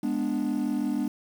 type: chord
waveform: triangle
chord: G# diminished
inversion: none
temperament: equal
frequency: 207.7 / 246.9 / 293.7 Hz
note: G#3 / B3 / D4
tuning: 0 / 0 / 0 cents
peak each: -28 / -26 / -26 dBFS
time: 0.03-1.08 s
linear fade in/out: 5 ms
effects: tanh soft clip ceiling -18 dBFS + 8-bit